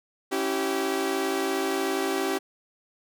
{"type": "chord", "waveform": "sawtooth", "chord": "C# diminished", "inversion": "none", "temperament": "equal with one note detuned", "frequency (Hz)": [277.2, 329.6, 386.8], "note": ["C#4", "E4", "G4"], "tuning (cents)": [0, 0, -23], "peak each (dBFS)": [-27, -28, -23], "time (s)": [0.31, 2.39], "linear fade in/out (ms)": 20, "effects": []}